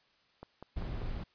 click train, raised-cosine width 1 ms, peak -31 dBFS, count 4, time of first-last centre 0.43-1.018 s, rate 5.1 Hz
brown noise, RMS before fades -37 dBFS, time 0.76-1.24 s, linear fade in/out 10 ms
effects white hiss -69 dBFS RMS until 1.34 s + resampled to 11025 Hz

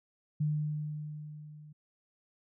sine tone with level ramp, 150.9 Hz, D3, 47 cents sharp, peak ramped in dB -26 to -49 dBFS, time 0.4-1.73 s, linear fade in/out 10 ms, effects none

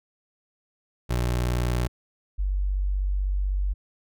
25% pulse / sine tone pair in turn, 60.7 / 48 Hz, B1 / G1, -29 / -36 cents, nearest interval major third, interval 407 cents, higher first, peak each -19 / -22 dBFS, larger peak first, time 1.09-1.88 / 2.38-3.74 s, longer second, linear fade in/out 20 ms, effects none

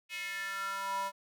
square tone with high-pass filter sweep, 196 Hz, G3, in tune, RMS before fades -37 dBFS, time 0.09-1.12 s, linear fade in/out 50 ms, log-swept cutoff 2500 to 820 Hz, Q 4.7, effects none

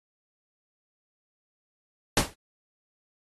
pink noise with exponential decay, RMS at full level -17 dBFS, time 2.17-2.34 s, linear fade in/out 2 ms, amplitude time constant 35 ms, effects AAC 32 kbps

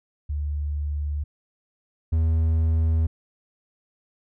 sine / triangle tone pair in turn, 73.42 / 80.71 Hz, D2 / E2, 0 / -36 cents, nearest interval major second, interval 164 cents, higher second, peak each -24 / -16 dBFS, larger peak second, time 0.29-1.24 / 2.12-3.07 s, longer neither, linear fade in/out 10 ms, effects none

